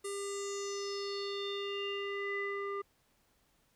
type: tone with low-pass filter sweep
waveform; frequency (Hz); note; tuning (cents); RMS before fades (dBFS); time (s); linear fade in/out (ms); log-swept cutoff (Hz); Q
square; 400; G4; +35; -38; 0.04-2.82; 10; 9400 to 1500; 5.9
effects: pink hiss -72 dBFS RMS until 3.75 s